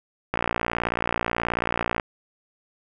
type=click train; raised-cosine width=0.5 ms; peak=-8 dBFS; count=98; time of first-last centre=0.34-1.998 s; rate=58.5 Hz; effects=none